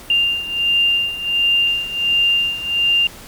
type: beating tone pair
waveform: sine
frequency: 2794 / 2795.4 Hz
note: F7 / F7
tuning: 0 / +1 cents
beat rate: 1.4 Hz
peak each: -16 / -20 dBFS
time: 0.1-3.07 s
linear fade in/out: 2 ms
effects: pink hiss -38 dBFS RMS until 3.27 s + Opus 48 kbps